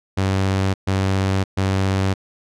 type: tone bursts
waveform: sawtooth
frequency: 96.1 Hz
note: G2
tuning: 34 cents flat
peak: -13 dBFS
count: 3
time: 0.17-2.14 s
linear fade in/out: 10 ms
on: 570 ms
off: 130 ms
effects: low-pass 7000 Hz 12 dB/octave